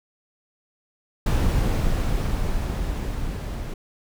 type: noise with level ramp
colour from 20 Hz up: brown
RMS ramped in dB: -19 to -30 dBFS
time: 1.26-3.74 s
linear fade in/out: 5 ms
effects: none